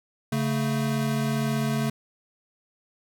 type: tone pair together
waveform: square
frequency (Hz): 140.5 / 222.4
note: C#3 / A3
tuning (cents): +24 / +19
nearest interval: minor sixth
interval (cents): 795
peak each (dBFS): -27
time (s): 0.32-1.9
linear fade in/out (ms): 5
effects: none